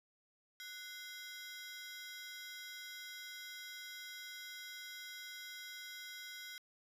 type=ring-modulated tone; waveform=20% pulse; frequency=1778 Hz; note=A6; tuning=18 cents sharp; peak=-39 dBFS; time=0.6-6.58 s; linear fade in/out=0 ms; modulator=294 Hz; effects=resampled to 32000 Hz